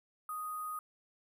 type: tone with sample-and-hold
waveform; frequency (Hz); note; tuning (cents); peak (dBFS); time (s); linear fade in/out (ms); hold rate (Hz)
sine; 1244.5; D#6; 0; -37; 0.29-0.79; 2; 11025
effects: none